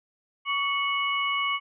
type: tone cluster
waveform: sine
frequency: 1129 / 2208 / 2937 Hz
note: C#6 / C#7 / F#7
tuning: +31 / -7 / -13 cents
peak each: -27 / -28 / -31 dBFS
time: 0.45-1.6 s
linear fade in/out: 50 ms
effects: none